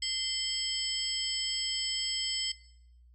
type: tone cluster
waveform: sine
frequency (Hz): 2060 / 3149 / 4502 / 5160 / 7900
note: C7 / G7 / C#8 / E8 / B8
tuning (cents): -28 / +7 / +26 / -38 / 0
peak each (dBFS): -40 / -35 / -39 / -34 / -39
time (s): 0.02-2.52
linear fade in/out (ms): 5
effects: noise-tail reverb RT60 0.8 s tail -19 dB re dry + added 60 Hz sine -55 dBFS peak until 3.14 s